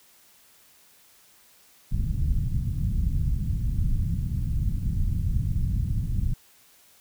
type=low-pass noise; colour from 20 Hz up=pink; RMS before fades=-25 dBFS; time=1.91-6.34 s; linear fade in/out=10 ms; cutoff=160 Hz; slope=24 dB/octave; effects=white hiss -57 dBFS RMS until 7 s